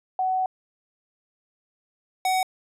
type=tone pair in turn; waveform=sine / square; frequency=749 / 749 Hz; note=F#5 / F#5; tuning=+21 / +21 cents; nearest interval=unison; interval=0 cents; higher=neither; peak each=-21 dBFS; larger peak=neither; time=0.19-0.46 / 2.25-2.43 s; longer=first; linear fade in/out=2 ms; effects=resampled to 32000 Hz